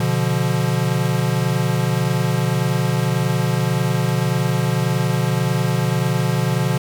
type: chord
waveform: square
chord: B diminished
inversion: none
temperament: equal with one note detuned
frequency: 123.47 / 145.23 / 174.61 Hz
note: B2 / D3 / F3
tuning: 0 / -19 / 0 cents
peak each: -21 / -22 / -23 dBFS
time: 0-6.78 s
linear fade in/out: 5 ms
effects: none